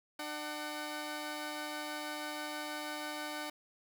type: tone pair together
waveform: 10% pulse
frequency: 300 / 753.1 Hz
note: D4 / F#5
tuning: +37 / +30 cents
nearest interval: octave + major third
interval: 1593 cents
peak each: -32 / -35 dBFS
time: 0.19-3.5 s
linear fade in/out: 5 ms
effects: none